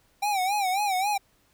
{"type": "tone with vibrato", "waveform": "square", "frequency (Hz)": 784, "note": "G5", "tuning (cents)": 0, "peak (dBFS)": -24, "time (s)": [0.22, 1.18], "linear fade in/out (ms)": 10, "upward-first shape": "sine", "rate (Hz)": 3.7, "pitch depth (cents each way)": 120, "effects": ["pink hiss -65 dBFS RMS until 1.53 s"]}